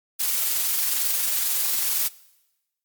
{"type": "noise with amplitude modulation", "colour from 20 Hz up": "blue", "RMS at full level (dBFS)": -22, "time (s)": [0.19, 2.09], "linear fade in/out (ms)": 20, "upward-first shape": "sine", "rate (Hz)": 22.1, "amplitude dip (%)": 30, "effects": ["noise-tail reverb RT60 1.0 s tail -21 dB re dry", "Opus 48 kbps"]}